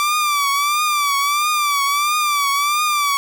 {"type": "tone with vibrato", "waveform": "sawtooth", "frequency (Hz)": 1167, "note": "D6", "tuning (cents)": -11, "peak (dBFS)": -12, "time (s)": [0, 3.17], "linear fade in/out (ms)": 0, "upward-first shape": "triangle", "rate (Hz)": 1.5, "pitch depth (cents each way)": 88, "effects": []}